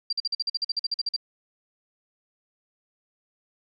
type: tone bursts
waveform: sine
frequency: 4730 Hz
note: D8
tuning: 12 cents sharp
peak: -23 dBFS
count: 15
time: 0.1-1.164 s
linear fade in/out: 5 ms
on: 28 ms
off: 46 ms
effects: none